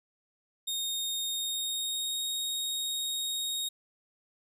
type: tone with pitch glide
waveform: sawtooth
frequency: 3700 to 3741 Hz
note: A#7 to A#7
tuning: -14 to +5 cents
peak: -28 dBFS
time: 0.67-3.69 s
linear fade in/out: 10 ms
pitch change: +19 cents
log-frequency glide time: 1.29-2.28 s
effects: none